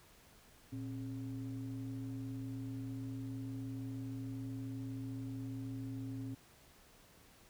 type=ring-modulated tone; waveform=triangle; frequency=76.2 Hz; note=D#2; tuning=36 cents flat; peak=-35 dBFS; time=0.72-6.35 s; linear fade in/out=10 ms; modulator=192 Hz; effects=pink hiss -63 dBFS RMS until 7.49 s